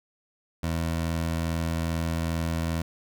20% pulse tone, 82.41 Hz, E2, in tune, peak -21 dBFS, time 0.63-2.82 s, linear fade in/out 5 ms, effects none

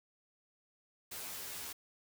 white noise with comb filter, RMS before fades -44 dBFS, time 1.11-1.73 s, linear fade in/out 10 ms, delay 12 ms, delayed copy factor +0.85, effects none

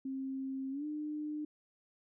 sine tone with pitch glide, 266.9 to 301.3 Hz, C4 to D4, +35 to +44 cents, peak -36 dBFS, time 0.05-1.45 s, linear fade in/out 5 ms, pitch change +209 cents, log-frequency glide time 0.71-0.85 s, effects none

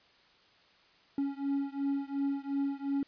triangle beating tone pair, 277.2 / 280 Hz, C#4 / C#4, 0 / +18 cents, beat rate 2.8 Hz, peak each -31 / -32 dBFS, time 1.18-3.03 s, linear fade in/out 2 ms, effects white hiss -63 dBFS RMS until 3.07 s + resampled to 11025 Hz

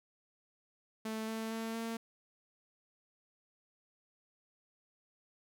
sawtooth tone with pitch steps, 220 / 222.6 / 225.1 / 227.8 Hz, A3 / A3 / A3 / A#3, 0 / +20 / +40 / -40 cents, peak -33 dBFS, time 1.05-1.97 s, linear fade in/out 5 ms, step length 230 ms, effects none

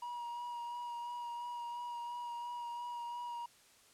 triangle tone with vibrato, 956 Hz, A#5, 43 cents sharp, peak -38 dBFS, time 0.02-3.46 s, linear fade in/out 5 ms, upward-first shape sine, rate 2.9 Hz, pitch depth 17 cents each way, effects white hiss -64 dBFS RMS until 3.93 s + low-pass 10000 Hz 12 dB/octave

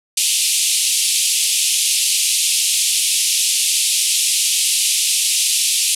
white band-pass noise, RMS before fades -17 dBFS, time 0.17-5.95 s, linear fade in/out 5 ms, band 2500 to 11000 Hz, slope 48 dB/octave, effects none

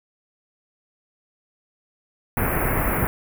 pink band-stop noise, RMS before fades -22 dBFS, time 2.37-3.07 s, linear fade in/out 0 ms, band 2300 to 11000 Hz, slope 48 dB/octave, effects none

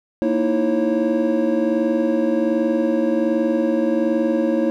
triangle tone cluster, 232.8 / 310.3 / 331.6 / 546 Hz, A#3 / D#4 / E4 / C#5, -2 / -5 / +10 / -26 cents, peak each -20 dBFS, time 0.22-4.7 s, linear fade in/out 0 ms, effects none

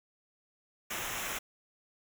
pink noise with comb filter, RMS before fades -37 dBFS, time 0.9-1.39 s, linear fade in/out 10 ms, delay 0.22 ms, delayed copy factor -0.75, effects none

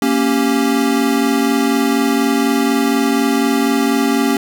square chord, G diminished, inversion first, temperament equal, 233.1 / 277.2 / 392 Hz, Bb3 / Db4 / G4, 0 / 0 / 0 cents, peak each -18 / -16 / -21 dBFS, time 0.02-4.37 s, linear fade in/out 2 ms, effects none

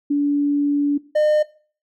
sine / triangle tone pair in turn, 287.8 / 606.8 Hz, D4 / D#5, -35 / -44 cents, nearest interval octave + minor second, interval 1291 cents, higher second, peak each -15 / -12 dBFS, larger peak second, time 0.1-0.98 / 1.15-1.43 s, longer first, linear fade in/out 10 ms, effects noise-tail reverb RT60 0.4 s tail -18 dB re dry

